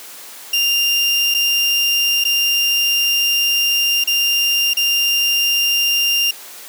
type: tone with dropouts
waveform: 30% pulse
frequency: 2794 Hz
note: F7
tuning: in tune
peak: -11 dBFS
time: 0.53-6.31 s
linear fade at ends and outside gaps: 5 ms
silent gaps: 1.342-1.346 / 2.24-2.25 / 4.04-4.073 / 4.736-4.769 s
effects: white hiss -36 dBFS RMS until 6.68 s + high-pass 300 Hz 12 dB/octave